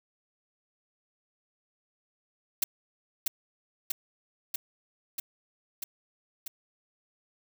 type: noise with echo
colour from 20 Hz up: blue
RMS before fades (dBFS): -25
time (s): 2.62-2.64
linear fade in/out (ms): 5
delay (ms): 640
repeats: 6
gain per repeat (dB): -2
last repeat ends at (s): 6.48
effects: none